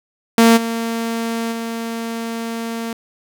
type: tone with level steps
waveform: sawtooth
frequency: 229.1 Hz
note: A#3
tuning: 30 cents flat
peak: -4 / -16 / -19 dBFS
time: 0.38-2.93 s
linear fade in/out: 2 ms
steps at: 0.56 / 1.51 s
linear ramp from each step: 20 ms
effects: none